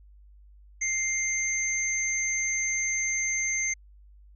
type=tone pair together; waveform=sine; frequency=2099 / 6290 Hz; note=C7 / G8; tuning=+5 / +5 cents; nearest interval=octave + perfect fifth; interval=1900 cents; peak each=-28 dBFS; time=0.81-3.74 s; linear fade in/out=10 ms; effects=added 50 Hz sine -50 dBFS peak until 4.35 s